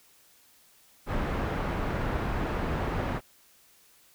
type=low-pass noise; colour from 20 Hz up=pink; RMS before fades=-30 dBFS; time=1.06-3.21 s; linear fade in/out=50 ms; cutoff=1600 Hz; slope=12 dB/octave; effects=white hiss -60 dBFS RMS until 4.14 s